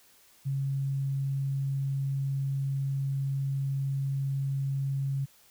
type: tone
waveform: sine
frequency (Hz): 137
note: C#3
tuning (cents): -20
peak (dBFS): -27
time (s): 0.45-5.26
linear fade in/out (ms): 20
effects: white hiss -60 dBFS RMS until 5.5 s